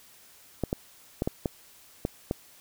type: clicks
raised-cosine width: 2 ms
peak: -13 dBFS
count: 7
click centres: 0.637 / 0.729 / 1.221 / 1.275 / 1.458 / 2.051 / 2.311 s
effects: white hiss -55 dBFS RMS until 2.6 s